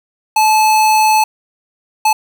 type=tone bursts at uneven times; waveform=square; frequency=866 Hz; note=A5; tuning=28 cents flat; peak=-9 dBFS; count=2; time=0.36-1.24 / 2.05-2.13 s; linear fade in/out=5 ms; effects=7-bit